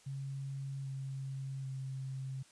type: tone with pitch steps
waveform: sine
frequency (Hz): 136.7 / 134.9 / 133.12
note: C#3 / C#3 / C3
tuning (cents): -24 / -47 / +30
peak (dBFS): -38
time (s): 0.06-2.43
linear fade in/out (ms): 10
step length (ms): 790
effects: white hiss -63 dBFS RMS until 2.51 s + resampled to 22050 Hz